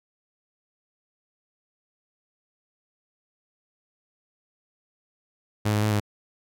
sawtooth tone with pitch steps, 105.9 / 104.9 / 107.4 / 103.9 Hz, G#2 / G#2 / A2 / G#2, +34 / +18 / -41 / +1 cents, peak -17 dBFS, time 5.65-6.002 s, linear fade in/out 10 ms, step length 88 ms, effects none

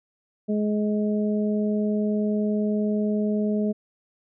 harmonic tone, 210.4 Hz, G#3, 23 cents sharp, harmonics 1 / 2 / 3, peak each -22 / -28 / -32 dBFS, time 0.48-3.73 s, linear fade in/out 20 ms, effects none

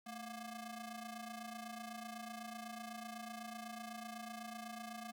sawtooth ring-modulated tone, 470 Hz, A#4, 14 cents sharp, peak -39 dBFS, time 0.06-5.12 s, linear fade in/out 10 ms, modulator 249 Hz, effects none

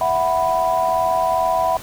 sine chord, E suspended second, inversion none, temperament just, 659.3 / 741.7 / 988.9 Hz, E5 / F#5 / B5, 0 / +4 / +2 cents, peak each -20 dBFS, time 0.01-1.77 s, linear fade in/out 2 ms, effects pink hiss -36 dBFS RMS until 1.82 s

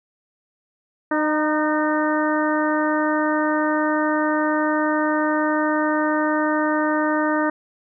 harmonic tone with a mistuned harmonic, 305.2 Hz, D#4, 33 cents flat, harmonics 1 / 2 / 3 / 4 / 5 / 6, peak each -21 / -24 / -26 / -27 / -28 / -29 dBFS, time 1.11-7.5 s, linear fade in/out 5 ms, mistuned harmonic 3, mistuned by +27 cents, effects none

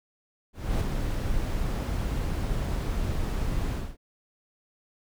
brown noise with ADSR envelope, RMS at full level -24 dBFS, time 0.53-3.97 s, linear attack 280 ms, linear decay 4 ms, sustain -4 dB, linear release 250 ms, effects none

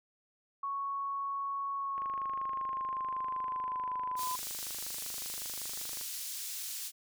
sine tone with pitch glide, 1108.7 to 1010.8 Hz, C#6 to B5, 0 to +40 cents, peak -33 dBFS, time 0.63-4.36 s, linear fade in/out 5 ms, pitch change -160 cents, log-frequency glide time 1.75-3.92 s
click train, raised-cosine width 0.5 ms, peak -33 dBFS, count 103, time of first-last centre 1.98-6.012 s, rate 25.3 Hz
pink high-pass noise, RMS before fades -40 dBFS, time 4.16-6.92 s, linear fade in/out 50 ms, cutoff 4900 Hz, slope 12 dB/octave
effects none

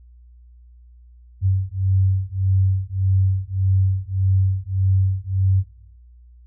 sine beating tone pair, 94.6 / 96.3 Hz, F#2 / G2, +39 / -30 cents, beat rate 1.7 Hz, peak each -19 dBFS, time 1.41-5.64 s, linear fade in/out 50 ms, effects noise-tail reverb RT60 0.8 s tail -24 dB re dry + added 60 Hz sine -44 dBFS peak until 6.46 s

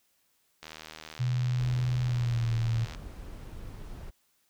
click train, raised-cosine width 0.2 ms, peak -25 dBFS, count 183, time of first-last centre 0.63-2.948 s, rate 78.5 Hz
sine tone with pitch glide, 124.4 to 114.08 Hz, B2 to A#2, +13 to -37 cents, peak -25 dBFS, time 1.19-2.86 s, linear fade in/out 20 ms, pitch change -150 cents, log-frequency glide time 2.03-2.54 s
brown noise, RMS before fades -42 dBFS, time 1.58-4.11 s, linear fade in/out 20 ms
effects white hiss -71 dBFS RMS until 4.49 s

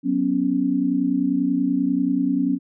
sine chord, F# suspended fourth, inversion none, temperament equal, 185 / 246.9 / 277.2 Hz, F#3 / B3 / C#4, 0 / 0 / 0 cents, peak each -26 / -23 / -20 dBFS, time 0.03-2.59 s, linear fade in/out 50 ms, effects none

